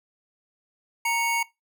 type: tone pair together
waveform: square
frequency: 932.3 / 2216 Hz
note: A#5 / C#7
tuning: 0 / -1 cents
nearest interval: octave + minor third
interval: 1499 cents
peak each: -26 dBFS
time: 1.05-1.43 s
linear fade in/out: 5 ms
effects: noise-tail reverb RT60 0.2 s tail -20 dB re dry